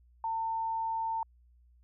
sine tone, 900 Hz, A5, 39 cents sharp, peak -30 dBFS, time 0.24-1.23 s, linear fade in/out 2 ms, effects added 60 Hz sine -59 dBFS peak until 1.83 s

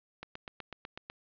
click train, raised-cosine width 0.3 ms, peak -25 dBFS, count 8, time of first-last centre 0.23-1.1 s, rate 8.05 Hz, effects resampled to 11025 Hz + 9-bit

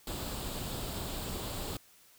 pink noise with comb filter, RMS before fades -38 dBFS, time 0.07-1.77 s, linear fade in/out 2 ms, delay 0.25 ms, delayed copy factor +0.5, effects white hiss -61 dBFS RMS until 2.18 s

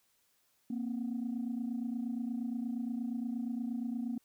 sine tone pair together, 233.1 / 261.6 Hz, A#3 / C4, 0 / 0 cents, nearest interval major second, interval 200 cents, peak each -34 / -37 dBFS, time 0.7-4.18 s, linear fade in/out 5 ms, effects tanh soft clip ceiling -29 dBFS + white hiss -73 dBFS RMS until 4.24 s

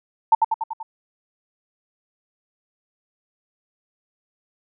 sine tone with echo, 894 Hz, A5, 27 cents sharp, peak -9 dBFS, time 0.32-0.35 s, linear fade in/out 5 ms, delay 96 ms, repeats 5, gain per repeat -4 dB, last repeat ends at 0.83 s, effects none

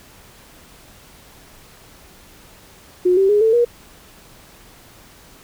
sine tone with pitch steps, 361.4 / 387.3 / 415.1 / 444.9 / 476.9 Hz, F#4 / G4 / G#4 / A4 / A#4, -41 / -21 / -1 / +19 / +39 cents, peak -11 dBFS, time 3.05-3.65 s, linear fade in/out 10 ms, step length 120 ms, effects pink hiss -46 dBFS RMS until 5.43 s

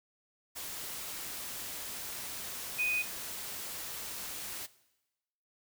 sine tone in noise, 2489 Hz, D#7, in tune, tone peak -28 dBFS, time 2.78-3.03 s, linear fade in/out 20 ms, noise white, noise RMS -41 dBFS, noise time 0.55-4.67 s, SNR +10 dB, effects noise-tail reverb RT60 1.0 s tail -19 dB re dry

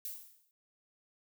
violet noise with exponential decay, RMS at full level -38 dBFS, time 0.05-0.51 s, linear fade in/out 1 ms, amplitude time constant 100 ms, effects none

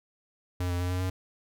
square tone with pitch steps, 89.9 / 88.1 / 89.7 / 91 / 92.5 Hz, F#2 / F2 / F2 / F#2 / F#2, -49 / +16 / +47 / -28 / 0 cents, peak -28 dBFS, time 0.6-1.1 s, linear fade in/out 5 ms, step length 100 ms, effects none

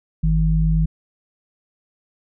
sine tone pair together, 50.21 / 159.4 Hz, G1 / D#3, +42 / +42 cents, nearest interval octave + minor sixth, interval 2000 cents, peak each -17 dBFS, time 0.23-0.86 s, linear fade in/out 10 ms, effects none

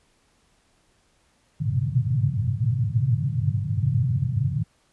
white band-pass noise, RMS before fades -23 dBFS, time 1.6-4.64 s, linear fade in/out 20 ms, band 100 to 140 Hz, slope 48 dB/octave, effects pink hiss -64 dBFS RMS until 4.92 s + resampled to 24000 Hz

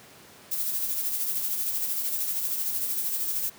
violet noise with tremolo, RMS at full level -27 dBFS, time 0.51-3.5 s, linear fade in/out 10 ms, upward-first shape sine, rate 13 Hz, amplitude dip 40%, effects pink hiss -50 dBFS RMS until 3.58 s + high-pass 150 Hz 12 dB/octave

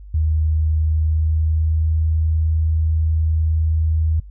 sine tone with pitch glide, 78.3 to 79.53 Hz, D#2 to D#2, +11 to +38 cents, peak -15 dBFS, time 0.14-4.2 s, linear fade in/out 5 ms, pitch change +27 cents, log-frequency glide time 0.75-2 s, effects noise-tail reverb RT60 0.1 s tail -21 dB re dry + added 50 Hz sine -35 dBFS peak until 4.3 s

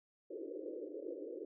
pink band-pass noise, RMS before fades -45 dBFS, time 0.3-1.45 s, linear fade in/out 5 ms, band 300 to 550 Hz, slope 96 dB/octave, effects none

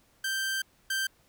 sawtooth tone pair in turn, 1566 / 1566 Hz, G6 / G6, -2 / -2 cents, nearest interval unison, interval 0 cents, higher neither, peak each -25 / -24 dBFS, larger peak second, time 0.24-0.62 / 0.9-1.07 s, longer first, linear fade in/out 5 ms, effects pink hiss -65 dBFS RMS until 1.28 s

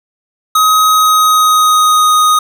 square tone with pitch glide, 1264 to 1245.2 Hz, D#6 to D#6, +27 to +1 cents, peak -7 dBFS, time 0.55-2.39 s, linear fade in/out 5 ms, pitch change -26 cents, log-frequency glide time 0.9-2.1 s, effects none

